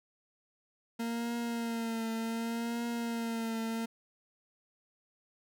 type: tone with vibrato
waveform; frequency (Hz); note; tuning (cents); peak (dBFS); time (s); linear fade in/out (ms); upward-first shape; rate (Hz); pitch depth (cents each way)
40% pulse; 230.4; A#3; -20; -32; 0.99-3.86; 10; triangle; 0.67; 43
effects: none